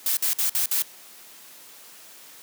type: noise bursts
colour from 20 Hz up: blue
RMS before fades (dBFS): -23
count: 5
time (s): 0.06-0.822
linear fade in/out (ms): 2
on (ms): 110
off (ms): 53
effects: white hiss -47 dBFS RMS until 2.42 s + high-pass 200 Hz 12 dB/octave